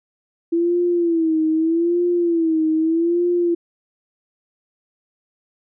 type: tone with vibrato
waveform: sine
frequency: 332.7 Hz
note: E4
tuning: 16 cents sharp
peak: -15 dBFS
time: 0.52-3.55 s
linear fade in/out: 10 ms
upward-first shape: sine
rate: 0.81 Hz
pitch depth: 94 cents each way
effects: none